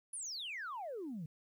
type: exponential sweep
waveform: sine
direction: down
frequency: 10548 to 146.1 Hz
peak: -39 dBFS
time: 0.13-1.26 s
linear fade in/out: 5 ms
effects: tanh soft clip ceiling -37 dBFS + 12-bit